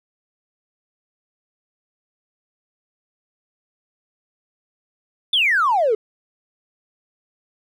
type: exponential sweep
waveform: triangle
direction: down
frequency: 3602 to 411.6 Hz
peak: -11 dBFS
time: 5.33-5.95 s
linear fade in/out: 5 ms
effects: tanh soft clip ceiling -12 dBFS